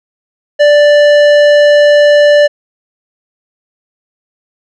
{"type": "tone with tanh clipping", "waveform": "sine", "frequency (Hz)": 587, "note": "D5", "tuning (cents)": -1, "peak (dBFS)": -5, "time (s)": [0.59, 2.48], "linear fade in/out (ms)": 20, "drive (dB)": 14, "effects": []}